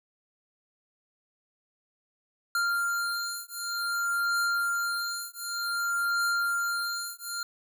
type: beating tone pair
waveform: square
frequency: 1393 / 1393.54 Hz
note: F6 / F6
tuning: -5 / -4 cents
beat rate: 0.54 Hz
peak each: -31 dBFS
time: 2.55-7.43 s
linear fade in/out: 2 ms
effects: none